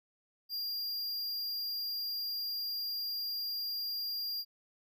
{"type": "tone", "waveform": "square", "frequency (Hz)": 4790, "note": "D8", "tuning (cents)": 33, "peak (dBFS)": -35, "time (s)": [0.49, 4.45], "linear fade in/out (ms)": 50, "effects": []}